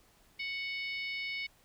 harmonic tone, 740 Hz, F#5, in tune, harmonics 3 / 4 / 5 / 6 / 7, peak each -36 / -45 / -47 / -47 / -49 dBFS, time 0.39-1.47 s, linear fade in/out 10 ms, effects pink hiss -65 dBFS RMS until 1.64 s

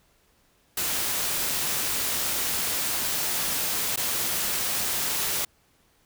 white noise with dropouts, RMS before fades -27 dBFS, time 0.77-5.45 s, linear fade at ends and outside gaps 5 ms, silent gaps 3.961-3.973 s, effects pink hiss -64 dBFS RMS until 6.05 s

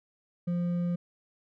triangle tone with hard clipping, 174.61 Hz, F3, in tune, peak -28 dBFS, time 0.47-0.96 s, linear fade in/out 10 ms, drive 8 dB, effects none

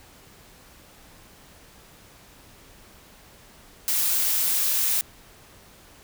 blue noise, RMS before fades -23 dBFS, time 3.88-5.01 s, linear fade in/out 0 ms, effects pink hiss -51 dBFS RMS until 6.03 s

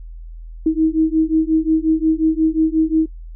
sine beating tone pair, 315.3 / 320.9 Hz, D#4 / E4, +23 / -46 cents, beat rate 5.6 Hz, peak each -16 dBFS, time 0.66-3.06 s, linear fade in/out 5 ms, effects noise-tail reverb RT60 0.1 s tail -20 dB re dry + added 41 Hz sine -31 dBFS peak until 3.35 s

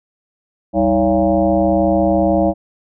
sine tone with frequency modulation, 440 Hz, A4, in tune, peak -11 dBFS, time 0.73-2.54 s, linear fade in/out 50 ms, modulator 122 Hz, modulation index 2.4, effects none

